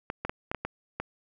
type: clicks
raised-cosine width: 0.5 ms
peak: -16 dBFS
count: 7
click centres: 0.101 / 0.25 / 0.295 / 0.515 / 0.547 / 0.65 / 1 s
effects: none

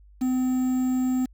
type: tone with quantisation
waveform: triangle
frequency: 255.6 Hz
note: C4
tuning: 40 cents flat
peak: -19 dBFS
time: 0.21-1.26 s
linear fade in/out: 10 ms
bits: 7
effects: added 50 Hz sine -49 dBFS peak until 1.33 s

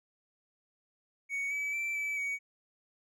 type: tone with pitch steps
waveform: triangle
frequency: 2233 / 2290 / 2336 / 2305 / 2253 Hz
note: C#7 / D7 / D7 / D7 / C#7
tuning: +12 / -44 / -10 / -33 / +28 cents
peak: -30 dBFS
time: 1.29-2.39 s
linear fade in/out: 50 ms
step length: 220 ms
effects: none

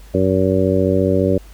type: harmonic tone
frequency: 94.6 Hz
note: F#2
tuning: 39 cents sharp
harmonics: 1 / 2 / 3 / 4 / 5 / 6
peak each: -20 / -20 / -20 / -20 / -20 / -20 dBFS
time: 0.14-1.38 s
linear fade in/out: 5 ms
effects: added 50 Hz sine -38 dBFS peak until 1.53 s + pink hiss -48 dBFS RMS until 1.53 s

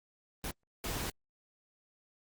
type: noise bursts at uneven times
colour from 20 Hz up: pink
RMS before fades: -37 dBFS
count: 2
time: 0.44-0.51 / 0.84-1.1 s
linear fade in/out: 2 ms
effects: Opus 24 kbps

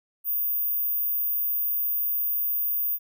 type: tone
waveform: sine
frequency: 14917 Hz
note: A#9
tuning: in tune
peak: -23 dBFS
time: 0.24-2.99 s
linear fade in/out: 50 ms
effects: none

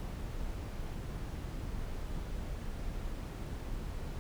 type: noise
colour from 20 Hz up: brown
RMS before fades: -39 dBFS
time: 0-4.19 s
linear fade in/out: 0 ms
effects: none

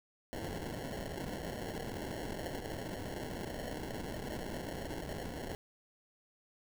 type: noise with sample-and-hold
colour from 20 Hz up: white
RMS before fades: -41 dBFS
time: 0.33-5.55 s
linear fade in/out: 0 ms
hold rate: 1225 Hz
effects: none

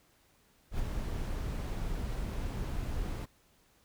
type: noise with ADSR envelope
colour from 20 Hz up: brown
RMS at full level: -31 dBFS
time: 0.71-3.26 s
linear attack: 86 ms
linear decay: 5 ms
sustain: -4 dB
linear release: 16 ms
effects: pink hiss -67 dBFS RMS until 3.84 s

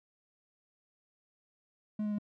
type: tone with pitch steps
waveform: triangle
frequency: 212 / 209.4 / 206.9 Hz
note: G#3 / G#3 / G#3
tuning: +36 / +15 / -6 cents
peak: -29 dBFS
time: 1.99-2.185 s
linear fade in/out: 5 ms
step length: 65 ms
effects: none

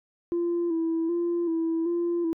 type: tone with vibrato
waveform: sine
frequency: 336 Hz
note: E4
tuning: 33 cents sharp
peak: -22 dBFS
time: 0.32-2.33 s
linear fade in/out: 0 ms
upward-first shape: square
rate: 1.3 Hz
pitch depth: 41 cents each way
effects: tanh soft clip ceiling -21 dBFS

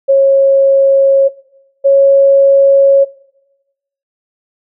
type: tone pair in turn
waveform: sine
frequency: 546 / 550.8 Hz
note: C#5 / C#5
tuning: -26 / -11 cents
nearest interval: unison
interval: 15 cents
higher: second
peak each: -4 dBFS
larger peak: neither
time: 0.08-1.29 / 1.84-3.05 s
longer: neither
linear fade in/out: 20 ms
effects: noise-tail reverb RT60 1.0 s tail -21 dB re dry

